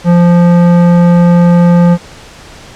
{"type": "tone with tanh clipping", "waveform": "sine", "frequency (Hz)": 173.8, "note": "F3", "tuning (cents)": -8, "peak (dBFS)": -5, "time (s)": [0.04, 1.98], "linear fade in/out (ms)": 50, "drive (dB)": 15, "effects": ["pink hiss -33 dBFS RMS until 2.75 s", "low-pass 7000 Hz 12 dB/octave"]}